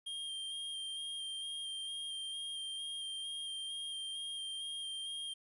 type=tone with vibrato; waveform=square; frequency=3200 Hz; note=G7; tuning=35 cents sharp; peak=-40 dBFS; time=0.06-5.34 s; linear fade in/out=10 ms; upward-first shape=square; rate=2.2 Hz; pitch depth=14 cents each way; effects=resampled to 24000 Hz + 12-bit